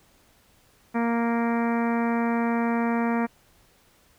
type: harmonic tone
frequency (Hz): 233.1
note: A#3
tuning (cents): 0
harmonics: 1 / 2 / 3 / 4 / 5 / 6 / 7 / 8 / 9 / 10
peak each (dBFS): -23 / -31 / -32 / -32 / -37 / -38 / -41 / -38 / -45 / -41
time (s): 0.94-3.27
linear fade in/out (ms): 20
effects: pink hiss -60 dBFS RMS until 4.18 s